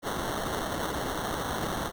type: noise with sample-and-hold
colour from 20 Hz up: white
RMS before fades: -32 dBFS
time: 0.02-1.92 s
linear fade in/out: 50 ms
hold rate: 2450 Hz
effects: none